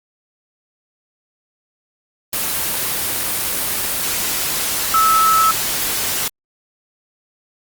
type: tone in noise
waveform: sine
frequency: 1302 Hz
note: E6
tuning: 22 cents flat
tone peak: -11 dBFS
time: 4.94-5.51 s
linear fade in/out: 2 ms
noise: white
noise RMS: -20 dBFS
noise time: 2.33-6.28 s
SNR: +6 dB
effects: Opus 24 kbps